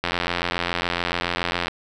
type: click train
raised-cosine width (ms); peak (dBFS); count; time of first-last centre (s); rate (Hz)
0.3; -6; 144; 0.04-1.682; 87.1
effects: none